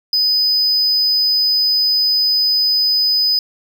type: tone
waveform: triangle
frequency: 5000 Hz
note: D#8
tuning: 8 cents sharp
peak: -11 dBFS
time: 0.13-3.39 s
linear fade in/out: 2 ms
effects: none